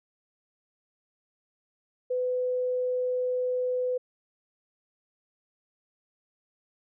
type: tone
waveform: sine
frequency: 502 Hz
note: B4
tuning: 28 cents sharp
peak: -25 dBFS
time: 2.1-3.98 s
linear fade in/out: 10 ms
effects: none